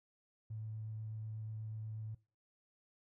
triangle tone with vibrato, 109.2 Hz, A2, 13 cents flat, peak -37 dBFS, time 0.5-2.15 s, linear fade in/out 10 ms, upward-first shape sine, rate 8.2 Hz, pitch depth 9 cents each way, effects noise-tail reverb RT60 0.3 s tail -23 dB re dry + tanh soft clip ceiling -39 dBFS

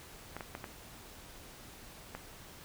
clicks, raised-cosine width 0.5 ms, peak -25 dBFS, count 5, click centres 0.366 / 0.408 / 0.551 / 0.642 / 2.15 s, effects pink hiss -52 dBFS RMS until 2.64 s

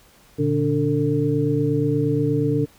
sine tone cluster, 119.4 / 147.8 / 290.6 / 448.6 Hz, A#2 / D3 / D4 / A4, +42 / +11 / -18 / +34 cents, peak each -25 / -23 / -22 / -23 dBFS, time 0.38-2.66 s, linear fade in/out 20 ms, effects pink hiss -53 dBFS RMS until 2.78 s

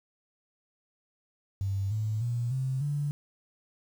sine tone with pitch steps, 98 / 108.11 / 119.27 / 131.57 / 145.15 Hz, G2 / A2 / A#2 / C3 / D3, 0 / -30 / +40 / +10 / -20 cents, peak -27 dBFS, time 1.61-3.11 s, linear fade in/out 0 ms, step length 300 ms, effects 9-bit

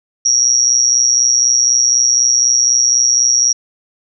sine tone with amplitude modulation, 5680 Hz, F8, 28 cents sharp, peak -5 dBFS, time 0.25-3.53 s, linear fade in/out 10 ms, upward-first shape sine, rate 124 Hz, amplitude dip 90%, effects none

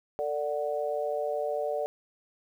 sine chord, D major, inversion second, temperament equal with one note detuned, 447.7 / 587.3 / 740 Hz, A4 / D5 / F#5, +30 / 0 / 0 cents, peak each -33 / -30 / -35 dBFS, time 0.19-1.86 s, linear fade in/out 0 ms, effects 10-bit

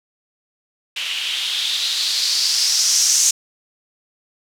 violet noise with low-pass filter sweep, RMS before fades -19 dBFS, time 0.96-3.31 s, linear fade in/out 5 ms, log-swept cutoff 2800 to 6500 Hz, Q 4.1, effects none

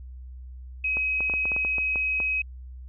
sine tone, 2540 Hz, D#7, 35 cents sharp, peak -23 dBFS, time 0.84-2.42 s, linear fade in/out 5 ms
clicks, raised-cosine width 1 ms, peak -22 dBFS, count 11, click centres 0.97 / 1.206 / 1.298 / 1.338 / 1.455 / 1.518 / 1.564 / 1.649 / 1.783 / 1.958 / 2.202 s
effects added 63 Hz sine -38 dBFS peak until 2.88 s

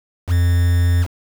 triangle tone with quantisation, 87.31 Hz, F2, in tune, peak -10 dBFS, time 0.27-1.07 s, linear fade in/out 50 ms, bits 5, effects none

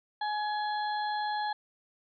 harmonic tone with a mistuned harmonic, 842 Hz, G#5, 24 cents sharp, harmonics 1 / 2 / 4 / 5, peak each -30 / -38 / -45 / -43 dBFS, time 0.21-1.53 s, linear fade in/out 5 ms, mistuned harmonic 5, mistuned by -23 cents, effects none

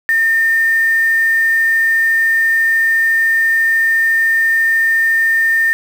sine tone with quantisation, 1813 Hz, A#6, 49 cents flat, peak -10 dBFS, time 0.09-5.73 s, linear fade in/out 0 ms, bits 5, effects none

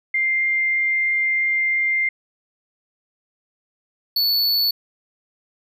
sine / square tone pair in turn, 2101 / 4444 Hz, C7 / C#8, +7 / +4 cents, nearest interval octave + minor second, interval 1297 cents, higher second, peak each -17 dBFS, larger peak neither, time 0.14-2.09 / 4.16-4.71 s, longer first, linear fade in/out 5 ms, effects none

